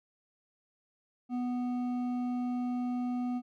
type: tone with hard clipping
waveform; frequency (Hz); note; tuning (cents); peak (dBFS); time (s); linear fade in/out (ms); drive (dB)
triangle; 246.9; B3; 0; -32; 1.29-3.42; 50; 11
effects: none